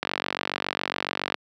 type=click train; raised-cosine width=0.3 ms; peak=-8 dBFS; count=63; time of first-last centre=0.03-1.344 s; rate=47.2 Hz; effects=high-pass 200 Hz 12 dB/octave